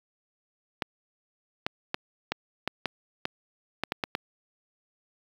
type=clicks; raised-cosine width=0.3 ms; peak=-11 dBFS; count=11; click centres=0.822 / 1.665 / 1.944 / 2.32 / 2.676 / 2.857 / 3.254 / 3.836 / 3.921 / 4.038 / 4.151 s; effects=high-pass 100 Hz 12 dB/octave + 7-bit